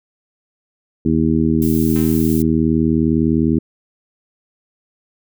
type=harmonic tone; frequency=79.8 Hz; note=D#2; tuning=44 cents sharp; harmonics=1 / 2 / 3 / 4 / 5; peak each=-23 / -19 / -16 / -18 / -24 dBFS; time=1.05-3.59 s; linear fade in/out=5 ms
type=noise; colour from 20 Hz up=violet; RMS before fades=-29 dBFS; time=1.62-2.42 s; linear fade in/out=0 ms
type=tone with exponential decay; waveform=5% pulse; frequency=260 Hz; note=C4; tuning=11 cents flat; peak=-22 dBFS; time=1.96-2.61 s; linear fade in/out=0 ms; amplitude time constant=140 ms
effects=none

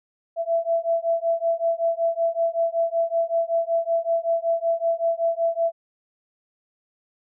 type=beating tone pair; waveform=sine; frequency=665 / 670.3 Hz; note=E5 / E5; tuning=+15 / +29 cents; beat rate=5.3 Hz; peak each=-23 / -23 dBFS; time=0.36-5.72 s; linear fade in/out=50 ms; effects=none

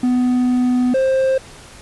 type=tone pair in turn; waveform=triangle; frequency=249.3 / 528.2 Hz; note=B3 / C5; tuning=+16 / +16 cents; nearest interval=octave + minor second; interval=1300 cents; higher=second; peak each=-11 dBFS; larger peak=neither; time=0.03-0.94 / 0.94-1.38 s; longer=first; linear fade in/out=5 ms; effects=pink hiss -40 dBFS RMS until 1.81 s + resampled to 24000 Hz

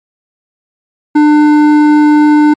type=tone with hard clipping; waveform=triangle; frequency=299.4 Hz; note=D4; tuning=33 cents sharp; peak=-5 dBFS; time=1.15-2.54 s; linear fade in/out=10 ms; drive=14 dB; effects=MP3 48 kbps

